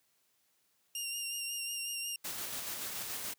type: tone with vibrato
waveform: 15% pulse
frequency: 2794 Hz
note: F7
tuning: in tune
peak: -29 dBFS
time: 0.95-2.16 s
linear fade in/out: 2 ms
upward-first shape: sine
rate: 5.5 Hz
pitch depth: 25 cents each way
type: noise with tremolo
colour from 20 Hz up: white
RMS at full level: -39 dBFS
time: 2.24-3.34 s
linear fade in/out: 10 ms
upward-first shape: square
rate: 7 Hz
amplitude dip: 25%
effects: white hiss -74 dBFS RMS until 3.38 s + high-pass 80 Hz 12 dB/octave